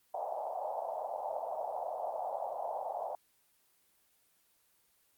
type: band-pass noise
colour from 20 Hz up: pink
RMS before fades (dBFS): -38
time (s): 0.14-3.15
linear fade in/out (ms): 2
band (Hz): 600 to 840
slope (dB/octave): 48
effects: white hiss -71 dBFS RMS until 5.17 s + Opus 24 kbps